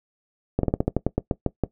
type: slowing click train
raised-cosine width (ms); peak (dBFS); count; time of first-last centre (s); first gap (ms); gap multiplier
2; -7; 12; 0.59-1.637; 43; 1.15
effects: noise-tail reverb RT60 0.1 s tail -18 dB re dry